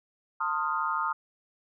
sine chord, F dominant seventh, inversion first, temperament equal with one note detuned, 901.1 / 1046.5 / 1244.5 / 1396.9 Hz, A5 / C6 / Eb6 / F6, +41 / 0 / 0 / 0 cents, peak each -33 / -34 / -29 / -34 dBFS, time 0.4-1.13 s, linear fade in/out 10 ms, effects none

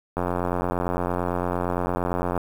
click train, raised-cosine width 1 ms, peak -11 dBFS, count 197, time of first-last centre 0.17-2.377 s, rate 88.8 Hz, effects 7-bit

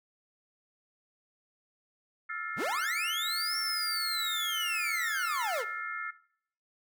sine chord, F major seventh, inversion third, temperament equal with one note detuned, 1318.5 / 1396.9 / 1760 / 2130 Hz, E6 / F6 / A6 / C7, 0 / 0 / 0 / +30 cents, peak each -40 dBFS, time 2.29-6.11 s, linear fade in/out 10 ms
40% pulse linear two-way sweep, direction up then down, 70.3 to 5500 to 393.3 Hz, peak -30 dBFS, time 2.56-5.65 s, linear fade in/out 50 ms, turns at 3.58 s
blue noise, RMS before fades -50 dBFS, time 3.29-5.6 s, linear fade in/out 0 ms
effects noise-tail reverb RT60 0.6 s tail -17 dB re dry

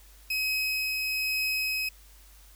30% pulse tone with tremolo, 2550 Hz, D#7, 42 cents sharp, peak -23 dBFS, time 0.3-1.89 s, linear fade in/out 5 ms, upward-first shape triangle, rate 1.1 Hz, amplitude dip 25%, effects added 50 Hz sine -52 dBFS peak until 2.55 s + white hiss -57 dBFS RMS until 2.55 s

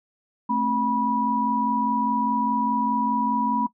sine tone cluster, 221.3 / 266.2 / 976 Hz, A3 / C4 / B5, +10 / +30 / -21 cents, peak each -26 / -28 / -23 dBFS, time 0.49-3.67 s, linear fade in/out 10 ms, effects noise-tail reverb RT60 0.1 s tail -18 dB re dry

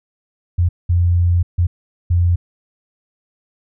sine tone bursts at uneven times, 87.31 Hz, F2, in tune, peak -11 dBFS, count 4, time 0.58-0.69 / 0.89-1.43 / 1.58-1.67 / 2.1-2.36 s, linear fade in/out 10 ms, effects none

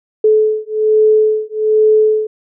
sine beating tone pair, 431 / 432.2 Hz, A4 / A4, -36 / -31 cents, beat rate 1.2 Hz, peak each -12 dBFS, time 0.24-2.27 s, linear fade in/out 5 ms, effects none

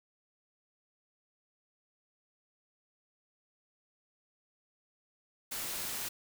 white noise, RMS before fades -38 dBFS, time 5.51-6.09 s, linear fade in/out 10 ms, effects none

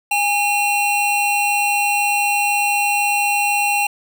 square tone pair together, 820 / 2726 Hz, G#5 / F7, -22 / -43 cents, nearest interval octave + major sixth, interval 2079 cents, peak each -19 dBFS, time 0.11-3.87 s, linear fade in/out 5 ms, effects none

